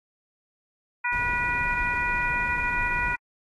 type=harmonic tone; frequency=486.4 Hz; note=B4; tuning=26 cents flat; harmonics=2 / 3 / 4 / 5; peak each=-29 / -29 / -29 / -29 dBFS; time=1.04-3.16 s; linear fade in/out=10 ms
type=noise; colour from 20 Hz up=brown; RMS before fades=-35 dBFS; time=1.12-3.15 s; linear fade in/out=5 ms
effects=AAC 32 kbps